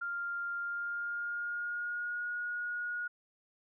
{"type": "tone with pitch glide", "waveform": "sine", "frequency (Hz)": [1396.9, 1444.5], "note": ["F6", "F#6"], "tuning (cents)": [0, -42], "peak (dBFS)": -34, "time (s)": [0.01, 3.08], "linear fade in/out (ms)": 10, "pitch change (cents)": 58, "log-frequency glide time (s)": [0.58, 2.29], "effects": []}